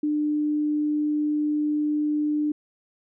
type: tone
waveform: sine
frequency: 299.3 Hz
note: D4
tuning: 33 cents sharp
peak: -21 dBFS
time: 0.03-2.52 s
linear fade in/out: 5 ms
effects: none